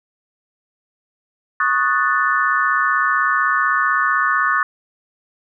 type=chord; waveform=sine; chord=D# half-diminished seventh; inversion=third; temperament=equal; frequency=1108.7 / 1244.5 / 1480 / 1760 Hz; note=C#6 / D#6 / F#6 / A6; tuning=0 / 0 / 0 / 0 cents; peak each=-20 dBFS; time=1.6-4.63 s; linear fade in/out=2 ms; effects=none